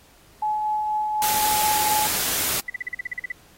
sine tone with tremolo, 852 Hz, G#5, 44 cents sharp, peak -20 dBFS, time 0.42-2.07 s, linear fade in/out 5 ms, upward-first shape triangle, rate 4.1 Hz, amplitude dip 30%
white noise, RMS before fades -24 dBFS, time 1.22-2.6 s, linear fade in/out 0 ms
sine tone bursts, 1992 Hz, B6, 14 cents sharp, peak -24 dBFS, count 11, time 2.68-3.32 s, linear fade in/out 5 ms, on 20 ms, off 42 ms
effects pink hiss -54 dBFS RMS until 3.57 s + AAC 48 kbps

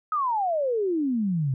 sine exponential sweep, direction down, 1288 to 126.4 Hz, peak -22 dBFS, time 0.12-1.54 s, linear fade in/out 2 ms, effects none

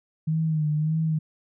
sine tone with vibrato, 155.56 Hz, D#3, in tune, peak -21 dBFS, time 0.27-1.19 s, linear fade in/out 10 ms, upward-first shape sine, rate 1.7 Hz, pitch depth 55 cents each way, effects none

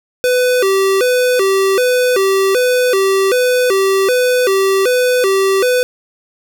square tone with vibrato, 440 Hz, A4, in tune, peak -11 dBFS, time 0.24-5.83 s, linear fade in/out 0 ms, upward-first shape square, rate 1.3 Hz, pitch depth 220 cents each way, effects none

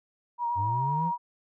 sine tone with vibrato, 950 Hz, A#5, 33 cents sharp, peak -26 dBFS, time 0.38-1.18 s, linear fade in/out 50 ms, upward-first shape sine, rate 8.1 Hz, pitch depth 25 cents each way
triangle linear sweep, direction up, 91.2 to 175.8 Hz, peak -27 dBFS, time 0.55-1.12 s, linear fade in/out 50 ms
effects none

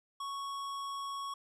triangle tone with hard clipping, 1109 Hz, C#6, in tune, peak -39 dBFS, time 0.2-1.34 s, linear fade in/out 5 ms, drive 18 dB, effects none

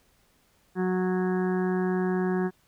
harmonic tone, 184.1 Hz, F#3, 8 cents flat, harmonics 1 / 2 / 4 / 5 / 6 / 7 / 8 / 9 / 10, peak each -26 / -27 / -37 / -42 / -42 / -47 / -46 / -39 / -50 dBFS, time 0.75-2.51 s, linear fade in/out 50 ms, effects pink hiss -65 dBFS RMS until 2.67 s

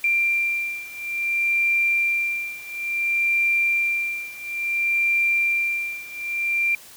sine beating tone pair, 2371 / 2371.58 Hz, D7 / D7, +16 / +16 cents, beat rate 0.58 Hz, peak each -22 / -24 dBFS, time 0.04-6.75 s, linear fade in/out 2 ms, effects white hiss -45 dBFS RMS until 6.96 s

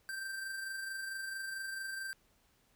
square tone with amplitude modulation, 1568 Hz, G6, in tune, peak -38 dBFS, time 0.09-2.13 s, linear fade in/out 0 ms, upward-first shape sine, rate 24.5 Hz, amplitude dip 35%, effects pink hiss -71 dBFS RMS until 2.75 s

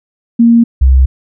sine tone pair in turn, 233.1 / 65.41 Hz, A#3 / C2, 0 / 0 cents, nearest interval octave + minor seventh, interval 2200 cents, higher first, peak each -3 dBFS, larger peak neither, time 0.39-0.64 / 0.81-1.06 s, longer neither, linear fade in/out 10 ms, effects none

